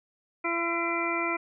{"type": "harmonic tone", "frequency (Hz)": 338.3, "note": "E4", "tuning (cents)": 45, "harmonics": [1, 2, 3, 4, 6, 7], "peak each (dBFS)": [-32, -35, -34, -33, -34, -32], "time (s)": [0.44, 1.37], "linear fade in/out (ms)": 10, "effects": []}